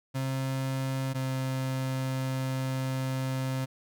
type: tone pair in turn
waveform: 35% pulse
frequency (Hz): 133.1 / 131.5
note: C3 / C3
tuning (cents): +30 / +9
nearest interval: unison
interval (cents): 21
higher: first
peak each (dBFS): -27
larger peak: neither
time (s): 0.14-1.14 / 1.14-3.66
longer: second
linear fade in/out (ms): 20
effects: none